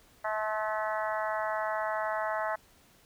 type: harmonic tone with a mistuned harmonic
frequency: 215.9 Hz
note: A3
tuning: 33 cents flat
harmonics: 3 / 4 / 5 / 6 / 7 / 8 / 9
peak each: -33 / -35 / -37 / -39 / -40 / -41 / -42 dBFS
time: 0.24-2.56 s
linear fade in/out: 10 ms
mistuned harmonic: 5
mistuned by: -18 cents
effects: pink hiss -61 dBFS RMS until 3.05 s